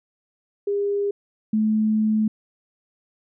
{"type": "tone pair in turn", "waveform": "sine", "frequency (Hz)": [404.4, 216.3], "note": ["G#4", "A3"], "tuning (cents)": [-46, -29], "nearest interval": "major seventh", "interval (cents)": 1083, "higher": "first", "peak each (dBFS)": [-20, -17], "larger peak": "second", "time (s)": [[0.67, 1.11], [1.53, 2.28]], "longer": "second", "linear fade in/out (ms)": 5, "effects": []}